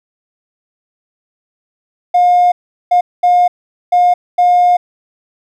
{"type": "tone bursts at uneven times", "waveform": "triangle", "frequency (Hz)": 713, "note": "F5", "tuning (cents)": 36, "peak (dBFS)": -3, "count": 5, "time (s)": [[2.14, 2.52], [2.91, 3.01], [3.23, 3.48], [3.92, 4.14], [4.38, 4.77]], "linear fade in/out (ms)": 10, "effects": ["tanh soft clip ceiling -3 dBFS"]}